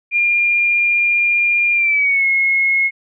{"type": "tone with pitch glide", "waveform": "sine", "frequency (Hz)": [2405, 2168], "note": ["D7", "C#7"], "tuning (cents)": [41, -39], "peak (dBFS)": -12, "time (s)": [0.11, 2.91], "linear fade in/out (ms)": 50, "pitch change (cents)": -180, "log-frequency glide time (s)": [1.74, 2.26], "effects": []}